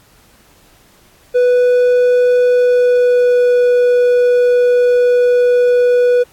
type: tone with pitch glide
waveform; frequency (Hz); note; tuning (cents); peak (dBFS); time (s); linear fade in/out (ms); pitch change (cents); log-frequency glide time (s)
triangle; 493.9 to 490.5; B4 to B4; 0 to -12; -6; 1.34-6.24; 20; -12; 2.46-3.57
effects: pink hiss -49 dBFS RMS until 6.32 s + AAC 64 kbps